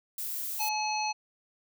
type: noise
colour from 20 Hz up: violet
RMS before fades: -35 dBFS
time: 0.18-0.69 s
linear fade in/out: 2 ms
type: harmonic tone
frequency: 854 Hz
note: G#5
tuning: 48 cents sharp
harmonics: 1 / 3 / 5 / 7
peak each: -30 / -35 / -37 / -38 dBFS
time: 0.59-1.13 s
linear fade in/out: 20 ms
effects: none